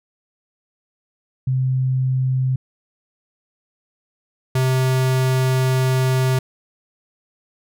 sine / square tone pair in turn, 130 / 130 Hz, C3 / C3, -11 / -11 cents, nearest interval unison, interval 0 cents, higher neither, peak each -16 dBFS, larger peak neither, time 1.47-2.56 / 4.55-6.39 s, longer second, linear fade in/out 5 ms, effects none

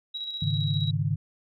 sine tone with tremolo, 3863 Hz, B7, 39 cents flat, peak -30 dBFS, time 0.14-0.91 s, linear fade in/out 10 ms, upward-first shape square, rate 15 Hz, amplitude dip 40%
sine chord, Ab suspended fourth, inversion none, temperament equal, 103.83 / 138.59 / 155.56 Hz, Ab2 / Db3 / Eb3, 0 / 0 / 0 cents, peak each -28 dBFS, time 0.42-1.16 s, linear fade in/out 5 ms
effects none

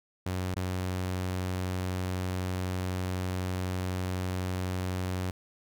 sawtooth tone with dropouts, 92 Hz, F#2, 9 cents flat, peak -26 dBFS, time 0.26-5.31 s, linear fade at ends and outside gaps 5 ms, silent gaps 0.544-0.561 s, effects none

